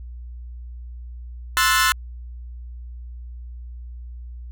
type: chord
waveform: sawtooth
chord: F# half-diminished seventh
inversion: second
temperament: equal with one note detuned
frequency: 1046.5 / 1318.5 / 1470.6 / 1760 Hz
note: C6 / E6 / F#6 / A6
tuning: 0 / 0 / -11 / 0 cents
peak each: -18 dBFS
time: 1.57-1.92 s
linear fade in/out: 0 ms
effects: added 60 Hz sine -33 dBFS peak until 4.51 s

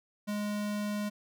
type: tone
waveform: square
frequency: 207.7 Hz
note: G#3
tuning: in tune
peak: -32 dBFS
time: 0.27-1.1 s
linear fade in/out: 20 ms
effects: none

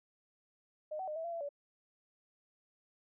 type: tone with pitch steps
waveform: sine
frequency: 613 / 755 / 610 / 651 / 682 / 672 / 573 Hz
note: D#5 / F#5 / D#5 / E5 / F5 / E5 / D5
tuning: -26 / +35 / -34 / -22 / -41 / +33 / -43 cents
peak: -37 dBFS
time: 0.91-1.491 s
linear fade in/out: 10 ms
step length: 83 ms
effects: none

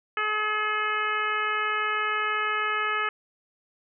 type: harmonic tone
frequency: 426.1 Hz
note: G#4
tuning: 44 cents sharp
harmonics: 1 / 2 / 3 / 4 / 5 / 6 / 7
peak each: -36 / -38 / -27 / -30 / -33 / -34 / -38 dBFS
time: 0.17-3.09 s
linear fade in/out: 2 ms
effects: none

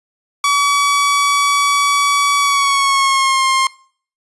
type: tone with pitch glide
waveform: sawtooth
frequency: 1139 to 1062.7 Hz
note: C#6 to C6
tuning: +47 to +27 cents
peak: -8 dBFS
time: 0.44-3.67 s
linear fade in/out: 2 ms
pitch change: -120 cents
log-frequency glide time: 2.39-3.45 s
effects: noise-tail reverb RT60 0.5 s tail -23 dB re dry + resampled to 24000 Hz

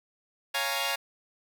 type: chord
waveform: 10% pulse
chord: Bb minor seventh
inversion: first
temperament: equal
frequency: 554.4 / 698.5 / 830.6 / 932.3 Hz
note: Db5 / F5 / Ab5 / Bb5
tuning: 0 / 0 / 0 / 0 cents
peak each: -25 dBFS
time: 0.54-0.96 s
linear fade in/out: 10 ms
effects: none

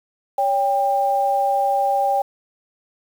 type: tone pair together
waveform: sine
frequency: 562 / 794.8 Hz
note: C#5 / G5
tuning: +24 / +24 cents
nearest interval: tritone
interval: 600 cents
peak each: -22 / -17 dBFS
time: 0.38-2.22 s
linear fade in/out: 5 ms
effects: 7-bit

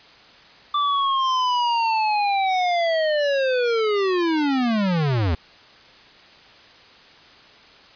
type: linear sweep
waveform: square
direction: down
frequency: 1174.7 to 75.7 Hz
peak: -19 dBFS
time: 0.74-5.35 s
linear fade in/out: 5 ms
effects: white hiss -48 dBFS RMS until 7.95 s + resampled to 11025 Hz

